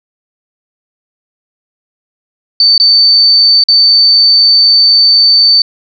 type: tone with dropouts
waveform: sine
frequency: 4552 Hz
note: C#8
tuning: 45 cents sharp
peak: -3 dBFS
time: 2.6-5.62 s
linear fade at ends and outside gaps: 2 ms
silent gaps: 2.779-2.799 / 3.638-3.685 s
effects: none